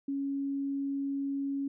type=tone; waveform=sine; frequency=277.2 Hz; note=C#4; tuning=in tune; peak=-30 dBFS; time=0.08-1.68 s; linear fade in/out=5 ms; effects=none